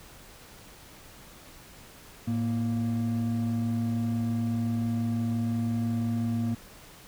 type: tone pair together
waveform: triangle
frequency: 110.08 / 233.1 Hz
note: A2 / A#3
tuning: +1 / 0 cents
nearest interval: octave + minor second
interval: 1299 cents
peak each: -27 / -25 dBFS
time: 2.27-6.55 s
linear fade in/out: 10 ms
effects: tanh soft clip ceiling -17 dBFS + pink hiss -50 dBFS RMS until 7.07 s